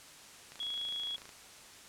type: click train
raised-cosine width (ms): 0.2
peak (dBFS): -32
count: 22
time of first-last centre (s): 0.52-1.292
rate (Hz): 27.2
type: tone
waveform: sine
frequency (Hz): 3340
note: G#7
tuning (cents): +9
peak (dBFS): -35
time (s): 0.6-1.16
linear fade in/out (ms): 2
effects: white hiss -53 dBFS RMS until 1.88 s + low-pass 9000 Hz 12 dB/octave